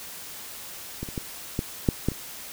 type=clicks; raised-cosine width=3 ms; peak=-18 / -24 / -16 / -12 / -6 / -9 / -24 dBFS; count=7; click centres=1.03 / 1.088 / 1.178 / 1.591 / 1.888 / 2.086 / 2.118 s; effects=white hiss -40 dBFS RMS until 2.52 s